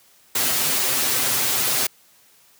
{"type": "noise with comb filter", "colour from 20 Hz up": "white", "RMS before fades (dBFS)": -21, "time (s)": [0.35, 1.87], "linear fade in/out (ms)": 5, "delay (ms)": 7.8, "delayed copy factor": 0.85, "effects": ["white hiss -55 dBFS RMS until 2.59 s", "high-pass 80 Hz 12 dB/octave"]}